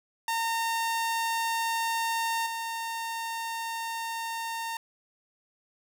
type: tone with level steps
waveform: sawtooth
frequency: 914 Hz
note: A#5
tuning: 34 cents flat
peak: -23 / -28 dBFS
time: 0.28-4.77 s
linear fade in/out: 2 ms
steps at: 2.46 s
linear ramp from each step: 5 ms
effects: none